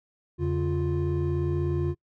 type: tone cluster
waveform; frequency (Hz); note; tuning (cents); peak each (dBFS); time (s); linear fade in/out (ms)
triangle; 85.8 / 142.3 / 350.3; F2 / C#3 / F4; -30 / +46 / +5; -26; 0.38-1.95; 50
effects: noise-tail reverb RT60 0.1 s tail -25 dB re dry + tanh soft clip ceiling -13 dBFS